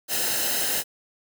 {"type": "noise with comb filter", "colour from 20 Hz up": "white", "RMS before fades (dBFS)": -25, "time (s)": [0.08, 0.84], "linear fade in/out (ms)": 50, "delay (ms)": 0.87, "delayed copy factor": -0.65, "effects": []}